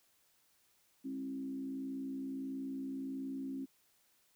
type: tone with frequency modulation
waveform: sine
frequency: 268.5 Hz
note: C4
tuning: 45 cents sharp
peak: -38 dBFS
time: 1.04-3.66 s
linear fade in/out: 20 ms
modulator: 61.5 Hz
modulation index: 0.58
effects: white hiss -72 dBFS RMS until 4.35 s